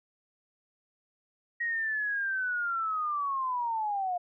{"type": "linear sweep", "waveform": "sine", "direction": "down", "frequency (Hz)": [1895, 700], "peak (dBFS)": -28, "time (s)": [1.6, 4.18], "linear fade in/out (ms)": 10, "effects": []}